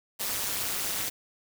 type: noise with amplitude modulation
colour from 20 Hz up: white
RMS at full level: -27 dBFS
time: 0.19-1.1 s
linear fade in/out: 20 ms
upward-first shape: sine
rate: 208 Hz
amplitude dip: 95%
effects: none